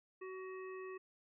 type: harmonic tone with a mistuned harmonic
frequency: 375.5 Hz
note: F#4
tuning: 26 cents sharp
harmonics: 1 / 3 / 5 / 7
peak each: -45 / -53 / -56 / -59 dBFS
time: 0.21-0.98 s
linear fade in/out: 10 ms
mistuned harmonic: 7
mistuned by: -33 cents
effects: none